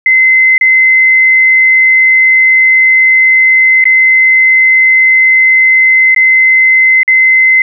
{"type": "tone with dropouts", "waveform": "sine", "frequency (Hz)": 2056, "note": "C7", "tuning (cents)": -31, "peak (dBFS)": -3, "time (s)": [0.06, 7.62], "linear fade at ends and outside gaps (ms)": 2, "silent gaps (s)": [[0.58, 0.611], [3.841, 3.854], [6.147, 6.162], [7.032, 7.078]], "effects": []}